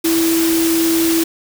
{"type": "tone in noise", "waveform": "sine", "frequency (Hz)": 329.5, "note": "E4", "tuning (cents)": -1, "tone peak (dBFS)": -13, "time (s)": [0.04, 1.24], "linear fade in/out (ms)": 10, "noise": "white", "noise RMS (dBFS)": -21, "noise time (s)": [0.04, 1.24], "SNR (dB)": 5, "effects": []}